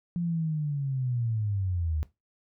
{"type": "linear sweep", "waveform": "sine", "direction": "down", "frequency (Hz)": [175.6, 73.9], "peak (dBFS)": -26, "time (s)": [0.16, 2.03], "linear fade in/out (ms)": 0, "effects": ["noise-tail reverb RT60 0.2 s tail -17 dB re dry"]}